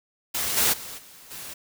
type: noise with level steps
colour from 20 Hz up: white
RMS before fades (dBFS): -27 / -21 / -38 / -48 / -38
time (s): 0.34-1.54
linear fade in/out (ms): 10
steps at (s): 0.56 / 0.72 / 0.97 / 1.3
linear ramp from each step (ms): 20
effects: none